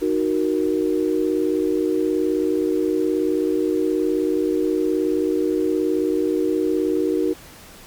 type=chord; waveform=sine; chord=D# minor; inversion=none; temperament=equal; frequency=311.1 / 370 / 466.2 Hz; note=D#4 / F#4 / A#4; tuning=0 / 0 / 0 cents; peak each=-21 / -21 / -24 dBFS; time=0.01-7.34 s; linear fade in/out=20 ms; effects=pink hiss -43 dBFS RMS until 7.86 s + MP3 96 kbps